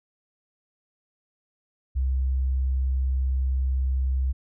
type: tone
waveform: sine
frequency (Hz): 65.41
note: C2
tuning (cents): 0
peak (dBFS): -21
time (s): 1.95-4.33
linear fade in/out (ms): 20
effects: none